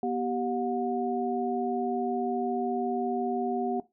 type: tone cluster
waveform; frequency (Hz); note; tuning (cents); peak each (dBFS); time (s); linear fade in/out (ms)
sine; 243.2 / 388.7 / 723; B3 / G4 / F#5; -26 / -15 / -40; -31; 0.03-3.8; 2
effects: noise-tail reverb RT60 0.2 s tail -17 dB re dry